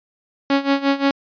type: tone with tremolo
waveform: sawtooth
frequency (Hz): 277.2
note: C#4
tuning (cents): 0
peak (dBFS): -9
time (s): 0.5-1.11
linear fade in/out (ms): 2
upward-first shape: sine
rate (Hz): 5.7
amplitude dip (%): 85
effects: resampled to 11025 Hz